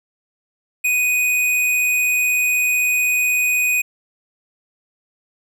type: tone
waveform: square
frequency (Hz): 2489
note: D#7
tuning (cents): 0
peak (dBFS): -16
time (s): 0.84-3.82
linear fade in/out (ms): 10
effects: none